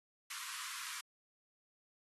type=high-pass noise; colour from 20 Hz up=pink; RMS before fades=-45 dBFS; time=0.3-1.01 s; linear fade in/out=5 ms; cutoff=1000 Hz; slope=96 dB/octave; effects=AAC 32 kbps